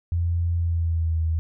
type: tone with pitch glide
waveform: sine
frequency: 85.4 to 80.79 Hz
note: F2 to E2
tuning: -38 to -34 cents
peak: -20 dBFS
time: 0.12-1.39 s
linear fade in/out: 0 ms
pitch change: -96 cents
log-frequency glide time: 0.55-1.2 s
effects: none